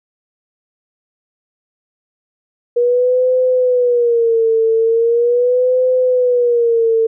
sine tone with vibrato, 478.1 Hz, A#4, 44 cents sharp, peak -10 dBFS, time 2.76-7.07 s, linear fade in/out 10 ms, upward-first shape sine, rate 0.4 Hz, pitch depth 110 cents each way, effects none

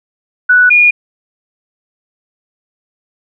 sine tone pair in turn, 1480 / 2436 Hz, F#6 / D#7, 0 / -37 cents, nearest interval major sixth, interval 863 cents, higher second, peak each -4 dBFS, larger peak neither, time 0.49-0.7 / 0.7-0.91 s, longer neither, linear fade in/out 10 ms, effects none

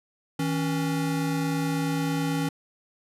square tone pair together, 160.51 / 277.2 Hz, E3 / C#4, -46 / 0 cents, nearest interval major sixth, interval 946 cents, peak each -28 dBFS, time 0.39-2.49 s, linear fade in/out 5 ms, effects resampled to 32000 Hz

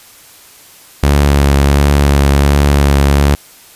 sawtooth tone with vibrato, 70.8 Hz, C#2, 37 cents sharp, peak -3 dBFS, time 1.03-3.35 s, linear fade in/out 0 ms, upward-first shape triangle, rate 1.4 Hz, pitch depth 26 cents each way, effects white hiss -40 dBFS RMS until 3.75 s + resampled to 32000 Hz

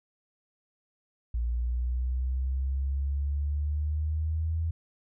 sine exponential sweep, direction up, 58.1 to 82.41 Hz, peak -26 dBFS, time 1.34-4.71 s, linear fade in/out 5 ms, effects none

